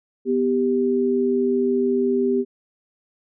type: tone pair together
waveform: sine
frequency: 248.1 / 393.8 Hz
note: B3 / G4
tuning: +8 / +8 cents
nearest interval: minor sixth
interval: 800 cents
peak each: -21 / -19 dBFS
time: 0.25-2.45 s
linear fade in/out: 50 ms
effects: none